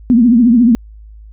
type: tone with vibrato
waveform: sine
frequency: 237.6 Hz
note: A#3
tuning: 33 cents sharp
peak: -5 dBFS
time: 0.1-0.75 s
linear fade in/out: 0 ms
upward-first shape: triangle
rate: 14 Hz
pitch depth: 150 cents each way
effects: added 53 Hz sine -33 dBFS peak until 1.32 s